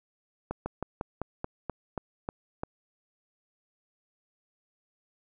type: slowing click train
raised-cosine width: 1 ms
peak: -18 dBFS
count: 10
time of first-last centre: 0.51-2.635 s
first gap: 150 ms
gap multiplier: 1.11
effects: none